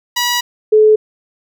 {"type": "tone pair in turn", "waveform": ["10% pulse", "sine"], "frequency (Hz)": [970, 430.1], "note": ["B5", "A4"], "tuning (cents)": [-31, -39], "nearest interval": "octave + major second", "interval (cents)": 1408, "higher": "first", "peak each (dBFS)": -5, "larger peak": "neither", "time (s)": [[0.16, 0.41], [0.72, 0.96]], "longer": "first", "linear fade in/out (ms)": 10, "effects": []}